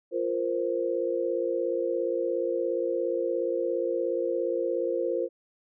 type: chord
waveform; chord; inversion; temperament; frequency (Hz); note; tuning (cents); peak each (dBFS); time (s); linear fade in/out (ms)
sine; F suspended fourth; none; equal with one note detuned; 347.8 / 466.2 / 523.3; F4 / Bb4 / C5; -7 / 0 / 0; -30 / -30 / -29; 0.11-5.29; 50
effects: none